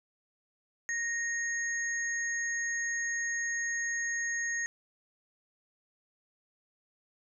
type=tone pair together; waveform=sine; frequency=1863 / 6536 Hz; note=A#6 / G#8; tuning=-2 / -29 cents; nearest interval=octave + minor seventh; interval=2173 cents; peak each=-31 / -37 dBFS; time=0.89-4.66 s; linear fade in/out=0 ms; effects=none